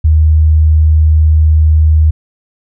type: tone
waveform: sine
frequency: 77.9 Hz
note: D#2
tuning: 3 cents sharp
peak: -4 dBFS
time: 0.04-2.11 s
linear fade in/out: 10 ms
effects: none